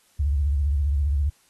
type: tone with vibrato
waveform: sine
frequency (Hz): 71.4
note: D2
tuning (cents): -48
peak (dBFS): -19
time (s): 0.19-1.3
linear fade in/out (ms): 10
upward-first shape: sine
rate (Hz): 15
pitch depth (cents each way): 130
effects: white hiss -61 dBFS RMS until 1.49 s + AAC 32 kbps